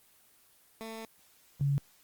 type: tone pair in turn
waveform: 15% pulse / sine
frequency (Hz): 223.3 / 140.67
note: A3 / C#3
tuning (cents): +26 / +26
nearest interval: minor sixth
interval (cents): 800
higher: first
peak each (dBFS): -32 / -25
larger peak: second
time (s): 0.81-1.05 / 1.61-1.78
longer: first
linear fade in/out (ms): 0
effects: white hiss -63 dBFS RMS until 2.03 s + Opus 24 kbps